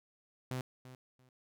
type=tone with echo; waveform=sawtooth; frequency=127.9 Hz; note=C3; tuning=39 cents flat; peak=-32 dBFS; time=0.51-0.61 s; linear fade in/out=2 ms; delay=340 ms; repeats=2; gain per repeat=-14 dB; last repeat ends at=1.29 s; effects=none